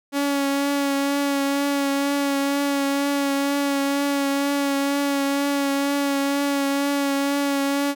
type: tone with vibrato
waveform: sawtooth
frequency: 280.4 Hz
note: C#4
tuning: 20 cents sharp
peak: -16 dBFS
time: 0.12-7.95 s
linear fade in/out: 50 ms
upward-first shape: triangle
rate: 2.1 Hz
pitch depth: 23 cents each way
effects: none